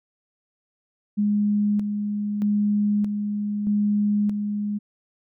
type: tone with tremolo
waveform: sine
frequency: 207 Hz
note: G#3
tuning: 5 cents flat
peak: -18 dBFS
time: 1.17-4.79 s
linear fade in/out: 20 ms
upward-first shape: square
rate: 0.8 Hz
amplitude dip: 45%
effects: none